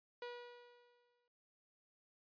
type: tone with exponential decay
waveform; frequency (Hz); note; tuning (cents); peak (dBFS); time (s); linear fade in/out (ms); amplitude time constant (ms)
sawtooth; 484.4; B4; -34; -40; 0.22-1.28; 2; 230
effects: resampled to 11025 Hz